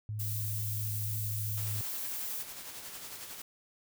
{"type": "tone with pitch glide", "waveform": "sine", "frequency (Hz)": [106.5, 105.83], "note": ["G#2", "G#2"], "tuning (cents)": [44, 33], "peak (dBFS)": -34, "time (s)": [0.09, 1.81], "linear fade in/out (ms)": 0, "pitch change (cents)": -11, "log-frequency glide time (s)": [0.3, 0.53]}
{"type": "noise", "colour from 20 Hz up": "violet", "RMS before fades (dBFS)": -38, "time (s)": [0.19, 2.43], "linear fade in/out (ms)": 10}
{"type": "noise with tremolo", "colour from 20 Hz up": "white", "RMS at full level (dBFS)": -43, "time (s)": [1.57, 3.42], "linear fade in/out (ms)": 5, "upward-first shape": "sine", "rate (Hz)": 11, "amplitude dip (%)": 40}
{"effects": []}